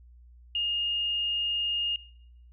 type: tone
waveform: sine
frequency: 2839 Hz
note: F7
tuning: 28 cents sharp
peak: -26 dBFS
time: 0.55-1.96 s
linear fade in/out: 2 ms
effects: noise-tail reverb RT60 0.7 s tail -20 dB re dry + added 60 Hz sine -50 dBFS peak until 2.52 s